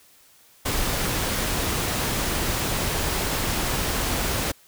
pink noise, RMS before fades -25 dBFS, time 0.65-4.52 s, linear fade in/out 10 ms, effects white hiss -55 dBFS RMS until 4.67 s

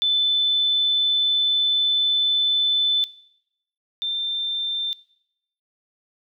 sine tone pair in turn, 3516 / 3575 Hz, A7 / A7, -2 / +27 cents, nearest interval unison, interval 29 cents, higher second, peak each -17 / -23 dBFS, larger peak first, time 0.02-3.04 / 4.02-4.93 s, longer first, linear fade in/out 0 ms, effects noise-tail reverb RT60 0.8 s tail -19 dB re dry

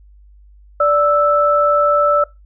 sine tone pair together, 585.1 / 1318 Hz, D5 / E6, -7 / -1 cents, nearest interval octave + major second, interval 1406 cents, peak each -13 dBFS, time 0.8-2.24 s, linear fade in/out 5 ms, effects noise-tail reverb RT60 0.2 s tail -21 dB re dry + added 50 Hz sine -42 dBFS peak until 2.45 s

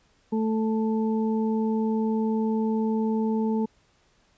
harmonic tone, 220 Hz, A3, in tune, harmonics 1 / 2 / 4, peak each -23 / -29 / -35 dBFS, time 0.32-3.66 s, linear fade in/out 10 ms, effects pink hiss -64 dBFS RMS until 4.37 s + resampled to 16000 Hz

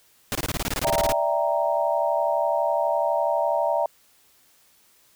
pink noise bursts, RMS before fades -26 dBFS, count 15, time 0.32-1.122 s, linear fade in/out 0 ms, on 32 ms, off 23 ms
sine chord, E half-diminished seventh, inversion third, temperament equal, 587.3 / 659.3 / 784 / 932.3 Hz, D5 / E5 / G5 / Bb5, 0 / 0 / 0 / 0 cents, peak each -25 / -24 / -29 / -26 dBFS, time 0.84-3.86 s, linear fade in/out 2 ms
effects white hiss -59 dBFS RMS until 5.15 s

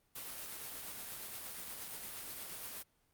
white noise with tremolo, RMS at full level -44 dBFS, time 0.15-2.83 s, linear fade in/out 10 ms, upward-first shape triangle, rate 8.5 Hz, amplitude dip 30%, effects pink hiss -75 dBFS RMS until 3.13 s + Opus 32 kbps

